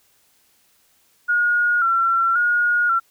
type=tone with vibrato; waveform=sine; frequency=1396.9 Hz; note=F6; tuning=in tune; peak=-15 dBFS; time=1.28-3 s; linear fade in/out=20 ms; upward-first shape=square; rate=0.93 Hz; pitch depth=50 cents each way; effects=white hiss -60 dBFS RMS until 3.1 s